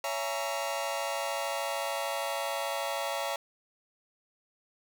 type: chord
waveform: sawtooth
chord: A# half-diminished seventh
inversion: first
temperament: just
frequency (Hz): 559.4 / 671.3 / 839.1 / 932.3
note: C#5 / E5 / G#5 / A#5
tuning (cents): +16 / +31 / +18 / 0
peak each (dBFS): -31 / -32 / -34 / -34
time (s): 0.04-3.36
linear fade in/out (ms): 2
effects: none